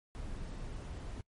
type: noise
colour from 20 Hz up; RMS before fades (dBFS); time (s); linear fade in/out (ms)
brown; -42; 0.15-1.21; 0
effects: noise-tail reverb RT60 0.1 s tail -23 dB re dry + MP3 48 kbps